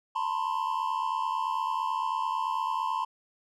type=tone cluster; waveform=triangle; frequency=896 / 990 / 1059 Hz; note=A5 / B5 / C6; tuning=+31 / +4 / +21 cents; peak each=-30 dBFS; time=0.15-3.05 s; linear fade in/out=10 ms; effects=none